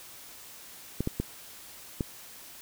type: clicks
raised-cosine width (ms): 3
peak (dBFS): -15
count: 4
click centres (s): 1.006 / 1.074 / 1.2 / 2.008
effects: white hiss -48 dBFS RMS until 2.61 s